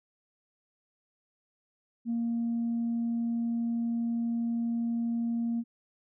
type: tone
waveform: sine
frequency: 233.1 Hz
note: A#3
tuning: in tune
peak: -26 dBFS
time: 2.05-5.64 s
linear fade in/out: 50 ms
effects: tanh soft clip ceiling -24 dBFS